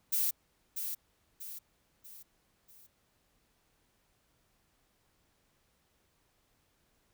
violet noise with echo, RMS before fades -30 dBFS, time 0.12-0.31 s, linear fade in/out 10 ms, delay 640 ms, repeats 4, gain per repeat -7 dB, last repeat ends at 2.87 s, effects pink hiss -73 dBFS RMS until 7.13 s

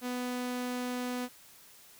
sawtooth tone, 248.2 Hz, B3, 9 cents sharp, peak -29 dBFS, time 0.01-1.29 s, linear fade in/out 50 ms, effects white hiss -56 dBFS RMS until 1.99 s

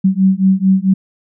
sine beating tone pair, 188.4 / 192.9 Hz, F#3 / G3, +32 / -28 cents, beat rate 4.5 Hz, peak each -12 dBFS, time 0.04-0.94 s, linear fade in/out 10 ms, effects none

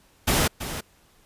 pink noise with echo, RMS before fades -21 dBFS, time 0.27-0.48 s, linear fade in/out 10 ms, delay 330 ms, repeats 1, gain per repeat -11 dB, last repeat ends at 0.81 s, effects pink hiss -59 dBFS RMS until 1.25 s + resampled to 32000 Hz

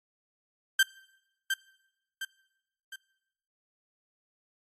30% pulse tone with echo, 1568 Hz, G6, in tune, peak -16 dBFS, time 0.79-0.83 s, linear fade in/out 5 ms, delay 710 ms, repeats 3, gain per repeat -7 dB, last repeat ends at 2.96 s, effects noise-tail reverb RT60 0.9 s tail -22 dB re dry + MP3 64 kbps

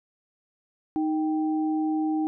sine tone pair together, 311.6 / 784 Hz, D#4 / G5, +3 / 0 cents, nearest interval octave + major third, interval 1597 cents, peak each -23 / -33 dBFS, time 0.96-2.27 s, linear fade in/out 0 ms, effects none

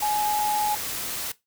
sine tone in noise, 840 Hz, G#5, 19 cents sharp, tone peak -22 dBFS, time 0.02-0.75 s, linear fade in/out 5 ms, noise white, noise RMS -31 dBFS, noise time 0-1.32 s, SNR +6 dB, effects noise-tail reverb RT60 0.2 s tail -19 dB re dry

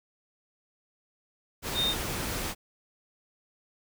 sine tone in noise, 3664 Hz, A#7, 31 cents flat, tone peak -25 dBFS, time 1.74-1.95 s, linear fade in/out 50 ms, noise pink, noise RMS -33 dBFS, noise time 1.62-2.55 s, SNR +5 dB, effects none

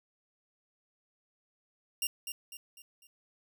10% pulse tone with echo, 2794 Hz, F7, in tune, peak -21 dBFS, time 2.02-2.07 s, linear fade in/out 2 ms, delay 250 ms, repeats 4, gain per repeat -7 dB, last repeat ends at 3.07 s, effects none

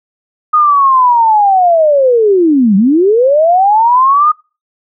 sine linear two-way sweep, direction down then up, 1244.5 to 185.2 to 1244.5 Hz, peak -5 dBFS, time 0.53-4.32 s, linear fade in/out 10 ms, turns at 2.76 s, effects noise-tail reverb RT60 0.3 s tail -23 dB re dry

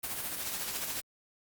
white noise with tremolo, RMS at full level -34 dBFS, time 0.03-1.01 s, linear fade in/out 10 ms, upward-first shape triangle, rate 14 Hz, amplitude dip 50%, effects Opus 32 kbps

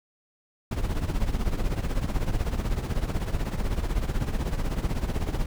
brown noise with tremolo, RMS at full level -23 dBFS, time 0.71-5.46 s, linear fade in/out 5 ms, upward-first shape triangle, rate 16 Hz, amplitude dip 80%, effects none

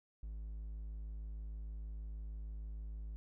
triangle tone, 53.2 Hz, G#1, 42 cents sharp, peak -40 dBFS, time 0.23-3.16 s, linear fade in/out 0 ms, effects none

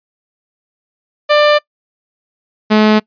sawtooth tone pair in turn, 594 / 214.4 Hz, D5 / A3, +20 / -45 cents, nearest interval octave + tritone, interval 1765 cents, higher first, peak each -3 dBFS, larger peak neither, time 1.29-1.59 / 2.7-3 s, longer neither, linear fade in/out 20 ms, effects noise-tail reverb RT60 0.1 s tail -25 dB re dry + resampled to 11025 Hz

